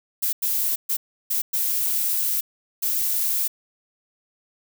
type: noise bursts at uneven times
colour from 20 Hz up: violet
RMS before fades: -23 dBFS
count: 6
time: 0.22-0.33 / 0.42-0.76 / 0.89-0.97 / 1.3-1.42 / 1.53-2.41 / 2.82-3.48 s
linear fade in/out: 10 ms
effects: none